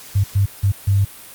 sine tone bursts at uneven times, 99 Hz, G2, 18 cents sharp, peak -12 dBFS, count 4, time 0.15-0.24 / 0.35-0.46 / 0.63-0.72 / 0.87-1.05 s, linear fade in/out 10 ms, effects white hiss -39 dBFS RMS until 1.34 s + Opus 48 kbps

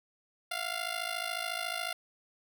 10% pulse ring-modulated tone, 698.5 Hz, F5, in tune, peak -22 dBFS, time 0.51-1.93 s, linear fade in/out 5 ms, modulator 27 Hz, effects none

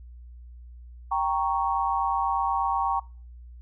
sine chord, G diminished, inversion none, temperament equal, 784 / 932.3 / 1108.7 Hz, G5 / Bb5 / Db6, 0 / 0 / 0 cents, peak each -27 dBFS, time 1.11-3 s, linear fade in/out 10 ms, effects noise-tail reverb RT60 0.4 s tail -24 dB re dry + added 60 Hz sine -42 dBFS peak until 3.61 s

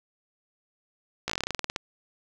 slowing click train, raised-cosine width 0.2 ms, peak -11 dBFS, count 15, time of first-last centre 1.28-1.762 s, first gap 16 ms, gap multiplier 1.11, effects none

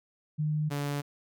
sine / sawtooth tone pair in turn, 152.2 / 143.66 Hz, D#3 / D3, -38 / -38 cents, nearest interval minor second, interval 100 cents, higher first, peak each -26 / -26 dBFS, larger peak neither, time 0.38-0.7 / 0.7-1.02 s, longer neither, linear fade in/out 20 ms, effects none

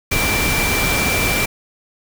sine tone in noise, 2349 Hz, D7, in tune, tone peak -20 dBFS, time 0.11-1.46 s, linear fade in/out 10 ms, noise pink, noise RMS -19 dBFS, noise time 0.11-1.46 s, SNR -4 dB, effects none

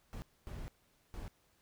brown noise bursts at uneven times, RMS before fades -44 dBFS, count 3, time 0.13-0.22 / 0.47-0.68 / 1.14-1.28 s, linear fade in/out 0 ms, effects pink hiss -72 dBFS RMS until 1.61 s

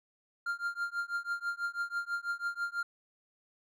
triangle tone with tremolo, 1396.9 Hz, F6, in tune, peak -27 dBFS, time 0.46-2.83 s, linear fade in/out 5 ms, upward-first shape triangle, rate 6.1 Hz, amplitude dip 100%, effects none

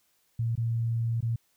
sine tone with dropouts, 115.5 Hz, A#2, 16 cents flat, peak -25 dBFS, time 0.39-1.36 s, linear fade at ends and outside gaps 5 ms, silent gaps 0.555-0.576 / 1.207-1.226 s, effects white hiss -70 dBFS RMS until 1.56 s

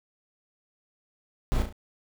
brown noise with echo, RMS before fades -25 dBFS, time 1.52-1.62 s, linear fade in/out 0 ms, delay 35 ms, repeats 3, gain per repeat -6 dB, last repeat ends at 1.725 s, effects none

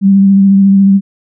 sine tone with vibrato, 196 Hz, G3, in tune, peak -3 dBFS, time 0.01-1.01 s, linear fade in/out 50 ms, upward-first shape sine, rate 14 Hz, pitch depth 20 cents each way, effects none

